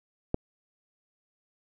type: click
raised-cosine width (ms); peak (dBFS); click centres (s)
2; -12; 0.344
effects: none